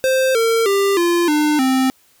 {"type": "tone with pitch steps", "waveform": "square", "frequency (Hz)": [523.3, 455.6, 396.6, 345.2, 300.6, 261.6], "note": ["C5", "A#4", "G4", "F4", "D4", "C4"], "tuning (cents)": [0, -40, 20, -20, 40, 0], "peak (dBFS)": -14, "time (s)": [0.04, 1.9], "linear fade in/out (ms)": 0, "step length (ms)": 310, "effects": ["white hiss -55 dBFS RMS until 2.2 s"]}